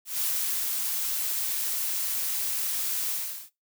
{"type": "noise with ADSR envelope", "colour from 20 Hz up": "blue", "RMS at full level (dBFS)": -27, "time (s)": [0.05, 3.5], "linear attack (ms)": 160, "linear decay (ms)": 420, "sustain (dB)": -2, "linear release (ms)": 400, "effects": ["noise-tail reverb RT60 0.2 s tail -19 dB re dry"]}